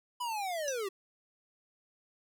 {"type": "linear sweep", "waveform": "square", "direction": "down", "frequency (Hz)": [1001, 370], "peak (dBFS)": -34, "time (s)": [0.2, 0.89], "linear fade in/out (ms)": 10}
{"type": "tone with exponential decay", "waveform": "sine", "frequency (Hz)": 5920, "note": "F#8", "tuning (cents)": 0, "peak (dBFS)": -30, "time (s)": [0.68, 0.82], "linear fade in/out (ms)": 0, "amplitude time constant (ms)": 30}
{"effects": []}